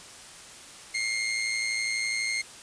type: tone with amplitude modulation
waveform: sawtooth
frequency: 2127 Hz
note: C7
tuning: 28 cents sharp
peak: -21 dBFS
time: 0.94-2.42 s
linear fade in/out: 10 ms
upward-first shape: sine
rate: 112 Hz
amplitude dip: 50%
effects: white hiss -46 dBFS RMS until 2.62 s + resampled to 22050 Hz